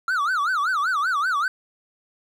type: tone with vibrato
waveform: triangle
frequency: 1318.5 Hz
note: E6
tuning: in tune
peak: -18 dBFS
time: 0.08-1.48 s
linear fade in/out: 2 ms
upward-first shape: sine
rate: 5.2 Hz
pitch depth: 270 cents each way
effects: none